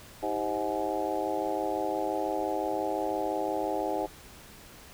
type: harmonic tone with a mistuned harmonic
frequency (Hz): 105.8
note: G#2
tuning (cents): +33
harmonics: 3 / 4 / 5 / 6 / 7 / 8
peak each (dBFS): -35 / -35 / -35 / -35 / -35 / -35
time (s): 0.22-4.07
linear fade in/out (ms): 20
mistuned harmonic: 4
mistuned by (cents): -110
effects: pink hiss -50 dBFS RMS until 4.93 s